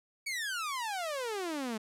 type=exponential sweep; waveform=sawtooth; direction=down; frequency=2295 to 210 Hz; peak=-30 dBFS; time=0.26-1.78 s; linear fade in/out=10 ms; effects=low-pass 12000 Hz 12 dB/octave